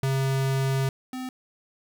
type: tone pair in turn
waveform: square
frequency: 134.5 / 256.3 Hz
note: C3 / C4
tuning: +48 / -36 cents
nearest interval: major seventh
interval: 1116 cents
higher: second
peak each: -23 / -32 dBFS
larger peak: first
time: 0.03-0.89 / 1.13-1.29 s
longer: first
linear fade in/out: 2 ms
effects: 10-bit